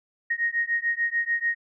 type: beating tone pair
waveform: sine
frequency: 1864.7 / 1871.5 Hz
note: A#6 / A#6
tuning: 0 / +6 cents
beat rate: 6.8 Hz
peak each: -26 dBFS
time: 0.3-1.55 s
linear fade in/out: 10 ms
effects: none